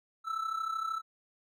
triangle tone with amplitude modulation, 1318.5 Hz, E6, in tune, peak -27 dBFS, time 0.24-1.02 s, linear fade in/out 50 ms, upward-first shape sine, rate 33 Hz, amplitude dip 70%, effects none

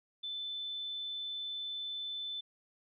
sine tone, 3520 Hz, A7, in tune, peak -37 dBFS, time 0.23-2.41 s, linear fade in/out 10 ms, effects none

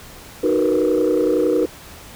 sine chord, B major seventh, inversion first, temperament just, 308.7 / 370.4 / 463 / 493.9 Hz, D#4 / F#4 / A#4 / B4, -14 / +2 / -12 / 0 cents, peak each -19 dBFS, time 0.43-1.66 s, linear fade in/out 10 ms, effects tanh soft clip ceiling -9 dBFS + pink hiss -40 dBFS RMS until 2.15 s

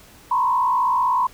sine tone with frequency modulation, 1000 Hz, B5, 21 cents sharp, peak -16 dBFS, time 0.31-1.27 s, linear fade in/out 5 ms, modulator 57.8 Hz, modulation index 1.1, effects pink hiss -48 dBFS RMS until 1.33 s

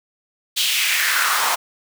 pink noise with high-pass filter sweep, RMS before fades -19 dBFS, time 0.56-1.56 s, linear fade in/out 20 ms, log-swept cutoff 3500 to 890 Hz, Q 2.8, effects none

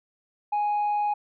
sine tone, 830.6 Hz, G#5, in tune, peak -20 dBFS, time 0.52-1.14 s, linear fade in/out 10 ms, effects tanh soft clip ceiling -21 dBFS

